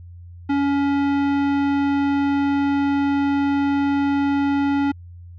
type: tone with tanh clipping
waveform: sine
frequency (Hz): 281.2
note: C#4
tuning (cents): +25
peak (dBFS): -19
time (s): 0.49-4.92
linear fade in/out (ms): 10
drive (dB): 17
effects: added 87 Hz sine -37 dBFS peak until 5.38 s